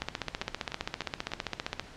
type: two click trains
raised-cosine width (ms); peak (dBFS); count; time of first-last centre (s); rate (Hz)
0.2; -13 / -18; 28 / 4; 0.02-1.796 / 0.42-1.318; 15.2 / 3.34
effects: pink hiss -49 dBFS RMS until 1.96 s + low-pass 5000 Hz 12 dB/octave